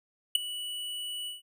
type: tone with ADSR envelope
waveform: square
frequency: 2950 Hz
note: F#7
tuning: 6 cents flat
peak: -17 dBFS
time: 0.35-1.42 s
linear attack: 4 ms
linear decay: 9 ms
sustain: -18 dB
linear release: 150 ms
effects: none